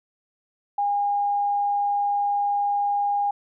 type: tone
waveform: sine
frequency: 813 Hz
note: G#5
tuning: 37 cents flat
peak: -20 dBFS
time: 0.78-3.31 s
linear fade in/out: 5 ms
effects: none